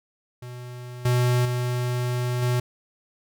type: tone with level steps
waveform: square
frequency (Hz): 123.47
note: B2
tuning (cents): 0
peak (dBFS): -36 / -19 / -24 / -21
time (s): 0.42-2.6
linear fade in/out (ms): 5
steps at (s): 1.05 / 1.45 / 2.42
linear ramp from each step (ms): 5
effects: none